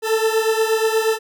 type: beating tone pair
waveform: 40% pulse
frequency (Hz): 440 / 448.4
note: A4 / A4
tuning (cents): 0 / +33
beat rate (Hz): 8.4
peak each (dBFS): -17 / -20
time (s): 0.02-1.19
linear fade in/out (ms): 50
effects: none